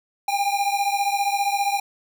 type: beating tone pair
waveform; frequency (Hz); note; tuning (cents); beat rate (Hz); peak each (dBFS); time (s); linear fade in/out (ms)
square; 798 / 813; G5 / G#5; +31 / -37; 15; -23 / -25; 0.28-1.8; 5
effects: none